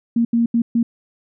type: tone bursts at uneven times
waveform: sine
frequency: 233.1 Hz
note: A#3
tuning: in tune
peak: -13 dBFS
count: 4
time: 0.16-0.25 / 0.33-0.46 / 0.54-0.62 / 0.75-0.83 s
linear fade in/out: 5 ms
effects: none